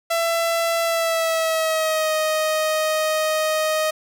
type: tone with pitch glide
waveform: sawtooth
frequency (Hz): 669 to 624.2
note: E5 to D#5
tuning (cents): +25 to +5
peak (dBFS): -15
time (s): 0.1-3.91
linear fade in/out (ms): 10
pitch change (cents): -120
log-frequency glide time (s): 0.83-2.13
effects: none